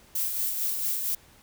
violet noise with tremolo, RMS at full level -27 dBFS, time 0.15-1.15 s, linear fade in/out 5 ms, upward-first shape sine, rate 4.4 Hz, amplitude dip 40%, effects pink hiss -56 dBFS RMS until 1.42 s

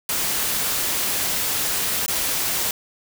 white noise with dropouts, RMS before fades -23 dBFS, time 0.09-2.71 s, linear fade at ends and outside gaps 2 ms, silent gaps 2.062-2.08 s, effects none

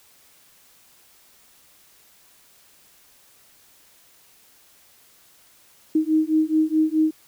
sine beating tone pair, 311.1 / 315.8 Hz, D#4 / D#4, 0 / +26 cents, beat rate 4.7 Hz, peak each -20 dBFS, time 5.95-7.11 s, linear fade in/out 5 ms, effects white hiss -55 dBFS RMS until 7.27 s

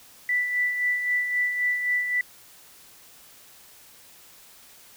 sine tone with tremolo, 1975.5 Hz, B6, in tune, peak -20 dBFS, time 0.29-2.21 s, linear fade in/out 2 ms, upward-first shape sine, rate 3.8 Hz, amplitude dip 50%, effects white hiss -51 dBFS RMS until 4.96 s

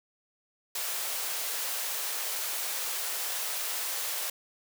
white high-pass noise, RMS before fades -33 dBFS, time 0.75-4.3 s, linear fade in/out 5 ms, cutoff 450 Hz, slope 24 dB/octave, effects none

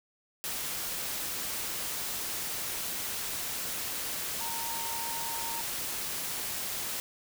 sine tone in noise, 920 Hz, A#5, 23 cents flat, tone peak -38 dBFS, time 4.41-5.61 s, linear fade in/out 0 ms, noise white, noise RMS -35 dBFS, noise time 0.44-7 s, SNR -6 dB, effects none

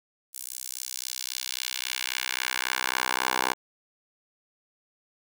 10% pulse tone with high-pass filter sweep, 63.7 Hz, C2, 46 cents flat, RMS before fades -31 dBFS, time 0.33-3.54 s, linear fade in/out 20 ms, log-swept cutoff 9300 to 780 Hz, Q 1.1, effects none

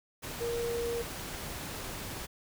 sine tone in noise, 470.1 Hz, A#4, 15 cents sharp, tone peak -31 dBFS, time 0.4-1.03 s, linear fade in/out 20 ms, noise pink, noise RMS -40 dBFS, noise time 0.22-2.27 s, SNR +6 dB, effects none

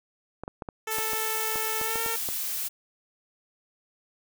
clicks, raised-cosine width 1 ms, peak -21 dBFS, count 11, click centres 0.436 / 0.479 / 0.622 / 0.688 / 0.985 / 1.133 / 1.558 / 1.814 / 1.957 / 2.062 / 2.288 s
10% pulse tone with pitch glide, 440 to 455 Hz, A4 to A#4, 0 to -42 cents, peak -22 dBFS, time 0.87-2.16 s, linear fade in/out 5 ms, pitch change +58 cents, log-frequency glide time 1.82-2.01 s
blue noise, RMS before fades -31 dBFS, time 0.9-2.69 s, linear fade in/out 20 ms
effects none

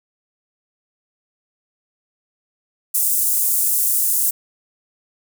pink high-pass noise, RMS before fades -18 dBFS, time 2.94-4.31 s, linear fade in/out 10 ms, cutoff 8700 Hz, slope 24 dB/octave, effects none

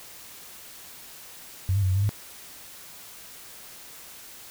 sine tone with pitch steps, 94.4 / 100.7 / 93.9 / 93.2 / 99.4 / 103.5 Hz, F#2 / G2 / F#2 / F#2 / G2 / G#2, +35 / +47 / +26 / +13 / +25 / -5 cents, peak -20 dBFS, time 1.69-2.092 s, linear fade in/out 0 ms, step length 67 ms, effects white hiss -45 dBFS RMS until 4.5 s

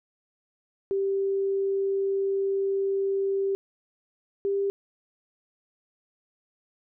sine tone pair in turn, 391.6 / 396.8 Hz, G4 / G4, -2 / +21 cents, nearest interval unison, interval 23 cents, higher second, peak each -23 dBFS, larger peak neither, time 0.91-3.55 / 4.45-4.7 s, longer first, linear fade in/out 0 ms, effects none

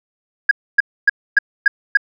sine tone bursts, 1637 Hz, G#6, 25 cents flat, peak -5 dBFS, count 6, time 0.49-1.972 s, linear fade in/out 5 ms, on 22 ms, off 270 ms, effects tanh soft clip ceiling -3 dBFS

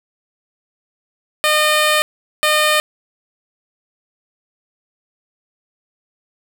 10% pulse tone bursts at uneven times, 609 Hz, D#5, 37 cents flat, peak -4 dBFS, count 2, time 1.44-2.02 / 2.43-2.8 s, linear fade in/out 0 ms, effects none

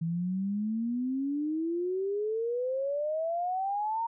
sine exponential sweep, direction up, 162.1 to 932 Hz, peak -28 dBFS, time 0.01-4.07 s, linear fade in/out 10 ms, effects none

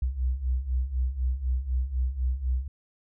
sine beating tone pair, 61 / 65 Hz, B1 / C2, -21 / -11 cents, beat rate 4 Hz, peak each -30 / -26 dBFS, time 0.02-2.68 s, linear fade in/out 5 ms, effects none

